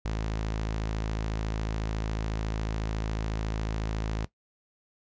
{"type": "tone", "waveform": "sawtooth", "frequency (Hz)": 54, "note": "A1", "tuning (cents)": -32, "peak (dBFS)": -25, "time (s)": [0.05, 4.25], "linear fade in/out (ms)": 5, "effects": ["noise-tail reverb RT60 0.1 s tail -17 dB re dry", "resampled to 16000 Hz"]}